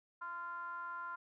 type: ring-modulated tone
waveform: triangle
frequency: 178.2 Hz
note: F3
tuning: 35 cents sharp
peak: -36 dBFS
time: 0.21-1.16 s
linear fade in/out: 10 ms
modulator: 1210 Hz
effects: none